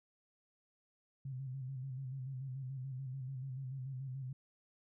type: tone with vibrato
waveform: sine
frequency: 131.8 Hz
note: C3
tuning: 13 cents sharp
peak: -40 dBFS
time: 1.25-4.33 s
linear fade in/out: 5 ms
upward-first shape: square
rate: 6.9 Hz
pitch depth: 56 cents each way
effects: none